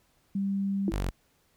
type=tone; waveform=sine; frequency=196.9 Hz; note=G3; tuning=8 cents sharp; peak=-26 dBFS; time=0.35-0.9 s; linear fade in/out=5 ms
type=tone with exponential decay; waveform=sine; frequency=329.6 Hz; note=E4; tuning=in tune; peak=-23 dBFS; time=0.88-1 s; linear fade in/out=1 ms; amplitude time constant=26 ms
type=linear sweep; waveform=sawtooth; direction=down; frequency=51.2 to 43.65 Hz; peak=-24 dBFS; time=0.91-1.11 s; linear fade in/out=20 ms
effects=pink hiss -68 dBFS RMS until 1.56 s